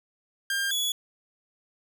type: tone pair in turn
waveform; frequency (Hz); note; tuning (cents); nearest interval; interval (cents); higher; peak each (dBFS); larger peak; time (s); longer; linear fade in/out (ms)
sawtooth; 1600 / 3390; G6 / G#7; +35 / +35; octave + minor second; 1300; second; -22; neither; 0.5-0.71 / 0.71-0.92; neither; 2
effects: none